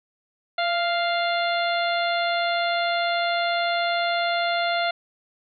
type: harmonic tone with a mistuned harmonic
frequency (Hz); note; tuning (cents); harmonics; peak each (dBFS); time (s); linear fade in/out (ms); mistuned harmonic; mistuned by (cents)
698.5; F5; 0; 1 / 2 / 3 / 4 / 5 / 6; -23 / -28 / -30 / -35 / -32 / -34; 0.58-4.91; 5; 1; -33
effects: none